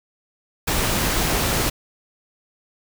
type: noise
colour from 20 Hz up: pink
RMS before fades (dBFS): -21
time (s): 0.67-1.7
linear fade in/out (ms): 10
effects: none